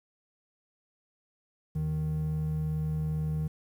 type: tone pair together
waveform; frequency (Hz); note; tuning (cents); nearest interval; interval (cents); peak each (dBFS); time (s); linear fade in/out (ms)
triangle; 77.78 / 155.3; D#2 / D#3; 0 / -3; octave; 1197; -33 / -26; 1.75-3.48; 10
effects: tanh soft clip ceiling -20 dBFS + 10-bit